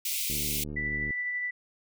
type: high-pass noise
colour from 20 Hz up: white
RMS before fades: -31 dBFS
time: 0.05-0.64 s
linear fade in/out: 5 ms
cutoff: 2100 Hz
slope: 96 dB/octave
type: click train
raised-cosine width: 3 ms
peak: -26 dBFS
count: 61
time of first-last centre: 0.3-1.106 s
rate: 74.4 Hz
type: tone with tremolo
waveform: sine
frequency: 1975.5 Hz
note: B6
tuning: in tune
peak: -28 dBFS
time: 0.76-1.51 s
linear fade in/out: 10 ms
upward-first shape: sine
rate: 12 Hz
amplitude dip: 25%
effects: none